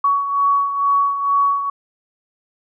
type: beating tone pair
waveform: sine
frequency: 1123 / 1125.2 Hz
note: C#6 / C#6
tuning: +22 / +26 cents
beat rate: 2.2 Hz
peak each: -15 / -22 dBFS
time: 0.04-1.7 s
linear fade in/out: 5 ms
effects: none